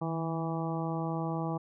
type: harmonic tone with a mistuned harmonic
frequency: 164.1 Hz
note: E3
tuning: 8 cents flat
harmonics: 1 / 2 / 3 / 4 / 5 / 6 / 7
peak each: -33 / -37 / -41 / -41 / -39 / -44 / -43 dBFS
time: 0.01-1.58 s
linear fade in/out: 10 ms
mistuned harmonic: 1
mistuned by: -38 cents
effects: none

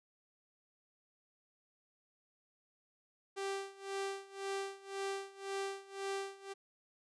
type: tone with tremolo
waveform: sawtooth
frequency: 392 Hz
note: G4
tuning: in tune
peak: -32 dBFS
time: 3.36-6.54 s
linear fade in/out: 20 ms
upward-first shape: sine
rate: 1.9 Hz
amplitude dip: 90%
effects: resampled to 22050 Hz

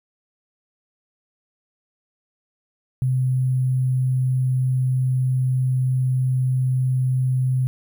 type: tone with sample-and-hold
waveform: sine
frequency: 128.8 Hz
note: C3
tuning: 27 cents flat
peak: -17 dBFS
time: 3.02-7.67 s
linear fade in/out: 0 ms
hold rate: 11025 Hz
effects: none

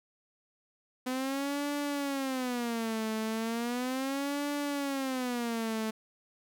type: tone with vibrato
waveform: sawtooth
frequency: 251.8 Hz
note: B3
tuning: 34 cents sharp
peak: -27 dBFS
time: 1.06-5.91 s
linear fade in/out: 10 ms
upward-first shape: sine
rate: 0.36 Hz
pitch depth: 240 cents each way
effects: none

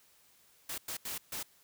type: noise bursts at uneven times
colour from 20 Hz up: white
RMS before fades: -39 dBFS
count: 4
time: 0.69-0.78 / 0.88-0.97 / 1.05-1.18 / 1.32-1.43 s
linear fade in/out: 5 ms
effects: white hiss -65 dBFS RMS until 1.63 s

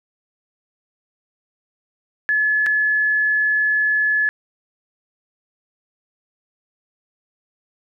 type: tone with dropouts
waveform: sine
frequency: 1713 Hz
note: A6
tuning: 47 cents flat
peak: -15 dBFS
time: 2.29-4.29 s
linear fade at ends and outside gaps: 0 ms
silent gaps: 2.662-2.666 s
effects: none

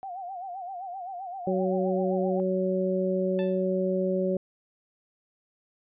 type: tone with vibrato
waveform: sine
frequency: 740 Hz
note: F#5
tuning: in tune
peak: -34 dBFS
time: 0.03-2.4 s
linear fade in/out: 0 ms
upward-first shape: sine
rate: 7.7 Hz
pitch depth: 110 cents each way
type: harmonic tone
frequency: 186.8 Hz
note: F#3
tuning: 17 cents sharp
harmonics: 1 / 2 / 3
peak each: -28 / -28 / -28 dBFS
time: 1.47-4.37 s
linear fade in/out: 2 ms
type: tone with exponential decay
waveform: 10% pulse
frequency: 880 Hz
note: A5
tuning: in tune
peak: -27 dBFS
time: 3.39-3.67 s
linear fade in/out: 0 ms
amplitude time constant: 59 ms
effects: resampled to 8000 Hz

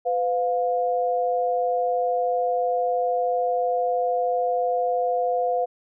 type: tone pair together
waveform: sine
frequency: 504 / 707 Hz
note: B4 / F5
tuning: +35 / +21 cents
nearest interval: tritone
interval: 586 cents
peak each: -23 dBFS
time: 0.05-5.66 s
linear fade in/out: 20 ms
effects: none

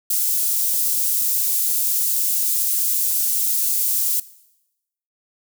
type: high-pass noise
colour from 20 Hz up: white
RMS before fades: -20 dBFS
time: 0.1-4.2 s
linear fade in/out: 5 ms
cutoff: 8300 Hz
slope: 12 dB/octave
effects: noise-tail reverb RT60 0.9 s tail -19 dB re dry

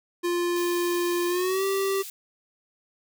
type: tone with pitch glide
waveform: square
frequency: 349.2 to 389.7 Hz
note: F4 to G4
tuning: 0 to -10 cents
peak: -24 dBFS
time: 0.23-2.03 s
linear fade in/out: 20 ms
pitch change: +190 cents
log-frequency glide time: 1.28-1.64 s
type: high-pass noise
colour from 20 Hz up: white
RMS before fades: -39 dBFS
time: 0.56-2.1 s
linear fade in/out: 2 ms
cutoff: 3100 Hz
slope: 12 dB/octave
effects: none

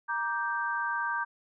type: chord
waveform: sine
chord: G minor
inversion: first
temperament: just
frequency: 940.8 / 1176 / 1568 Hz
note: Bb5 / D6 / G6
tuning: +16 / +2 / 0 cents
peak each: -33 / -35 / -31 dBFS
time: 0.08-1.25 s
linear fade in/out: 20 ms
effects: none

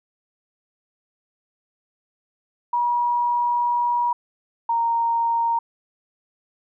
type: tone pair in turn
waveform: sine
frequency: 961 / 928.3 Hz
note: B5 / A#5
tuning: -48 / -7 cents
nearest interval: minor second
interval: 59 cents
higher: first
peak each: -18 dBFS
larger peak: neither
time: 2.73-4.13 / 4.69-5.59 s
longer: first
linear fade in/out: 5 ms
effects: none

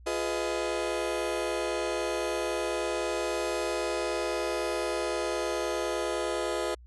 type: chord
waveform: 35% pulse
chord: F half-diminished seventh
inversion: none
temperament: just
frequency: 349.2 / 419.1 / 502.9 / 628.6 Hz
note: F4 / Ab4 / Cb5 / Eb5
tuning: 0 / +16 / +31 / +18 cents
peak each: -32 / -33 / -33 / -32 dBFS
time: 0.06-6.75 s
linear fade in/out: 10 ms
effects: added 60 Hz sine -48 dBFS peak until 6.86 s + resampled to 24000 Hz

